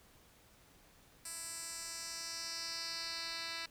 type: tone with band-pass filter sweep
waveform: 10% pulse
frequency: 331.3 Hz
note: E4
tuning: 9 cents sharp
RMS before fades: -43 dBFS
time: 1.25-3.66 s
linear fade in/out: 5 ms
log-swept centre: 8800 to 3600 Hz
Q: 2.6
effects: pink hiss -64 dBFS RMS until 3.7 s